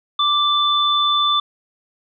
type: tone pair together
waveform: sine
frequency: 1174.7 / 3520 Hz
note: D6 / A7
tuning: 0 / 0 cents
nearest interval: octave + perfect fifth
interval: 1900 cents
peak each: -17 dBFS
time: 0.19-1.4 s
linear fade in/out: 5 ms
effects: none